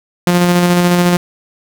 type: tone with tremolo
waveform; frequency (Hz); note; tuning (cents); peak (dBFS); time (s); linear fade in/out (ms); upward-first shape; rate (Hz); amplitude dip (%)
sawtooth; 176.3; F3; +17; -4; 0.27-1.17; 2; square; 14; 25
effects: none